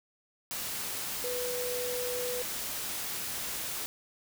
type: tone in noise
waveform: sine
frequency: 493.9 Hz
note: B4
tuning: in tune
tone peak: -33 dBFS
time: 1.24-2.42 s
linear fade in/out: 0 ms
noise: white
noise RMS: -36 dBFS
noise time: 0.51-3.86 s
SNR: 0 dB
effects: none